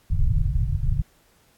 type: low-pass noise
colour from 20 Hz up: pink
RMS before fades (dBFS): -21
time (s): 0.1-1.02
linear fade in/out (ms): 5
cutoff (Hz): 150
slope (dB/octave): 96
effects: pink hiss -60 dBFS RMS until 1.57 s + AAC 64 kbps